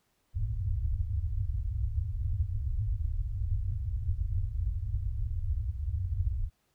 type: low-pass noise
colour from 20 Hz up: white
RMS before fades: -31 dBFS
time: 0.33-6.5 s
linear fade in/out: 50 ms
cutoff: 110 Hz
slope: 96 dB/octave
effects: pink hiss -74 dBFS RMS until 6.74 s